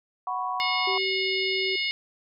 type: chord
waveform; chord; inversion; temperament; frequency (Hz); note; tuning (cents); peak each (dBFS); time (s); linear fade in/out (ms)
sine; F# suspended fourth; none; equal; 740 / 987.8 / 1108.7; F#5 / B5 / C#6; 0 / 0 / 0; -31; 0.27-0.98; 2
type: harmonic tone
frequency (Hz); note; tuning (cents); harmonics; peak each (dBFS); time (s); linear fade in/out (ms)
723; F#5; -40; 3 / 4 / 5 / 6 / 7; -28 / -31 / -34 / -34 / -34; 0.6-1.91; 0
type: tone with pitch glide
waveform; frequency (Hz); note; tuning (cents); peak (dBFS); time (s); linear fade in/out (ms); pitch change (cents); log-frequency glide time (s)
sine; 383.8 to 381.4; G4 to G4; -37 to -47; -29; 0.87-1.76; 5; -10; 1-1.15
effects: none